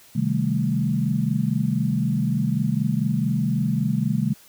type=chord; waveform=sine; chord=A half-diminished seventh; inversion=first; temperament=equal; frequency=130.81 / 155.56 / 196 / 220 Hz; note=C3 / Eb3 / G3 / A3; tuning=0 / 0 / 0 / 0 cents; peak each=-25 dBFS; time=0.15-4.34 s; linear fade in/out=10 ms; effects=white hiss -51 dBFS RMS until 4.48 s